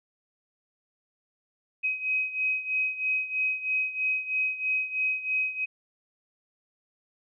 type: beating tone pair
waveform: sine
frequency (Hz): 2528 / 2531.1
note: D#7 / D#7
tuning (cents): +27 / +29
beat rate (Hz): 3.1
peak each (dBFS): -27 / -31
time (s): 1.83-5.66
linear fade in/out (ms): 20
effects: none